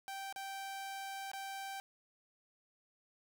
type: tone with dropouts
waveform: sawtooth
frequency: 781 Hz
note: G5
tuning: 7 cents flat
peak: -38 dBFS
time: 0.08-1.8 s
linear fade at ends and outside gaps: 0 ms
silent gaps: 0.326-0.361 / 1.316-1.334 s
effects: 12-bit